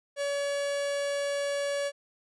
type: tone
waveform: 45% pulse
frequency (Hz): 567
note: C#5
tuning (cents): +39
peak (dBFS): -28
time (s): 0.16-1.92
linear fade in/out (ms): 50
effects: resampled to 24000 Hz